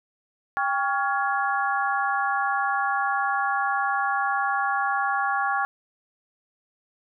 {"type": "harmonic tone with a mistuned harmonic", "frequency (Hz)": 280, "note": "C#4", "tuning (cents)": 18, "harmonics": [3, 4, 5, 6], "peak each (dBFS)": [-26, -27, -28, -29], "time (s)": [0.57, 5.65], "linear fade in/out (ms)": 0, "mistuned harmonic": 3, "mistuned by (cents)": -88, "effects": []}